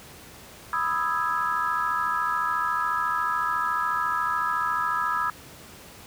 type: chord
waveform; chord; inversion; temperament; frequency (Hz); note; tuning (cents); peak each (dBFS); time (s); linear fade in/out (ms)
sine; E major seventh; second; equal; 987.8 / 1244.5 / 1318.5 / 1661.2; B5 / D#6 / E6 / G#6; 0 / 0 / 0 / 0; -29 / -28 / -28 / -30; 0.73-5.3; 2
effects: pink hiss -46 dBFS RMS until 6.06 s + high-pass 60 Hz 12 dB/octave